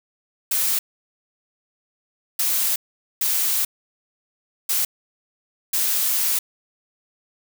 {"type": "noise bursts at uneven times", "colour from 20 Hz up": "blue", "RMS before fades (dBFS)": -21, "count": 5, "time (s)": [[0.51, 0.79], [2.39, 2.76], [3.21, 3.65], [4.69, 4.85], [5.73, 6.39]], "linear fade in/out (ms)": 5, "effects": []}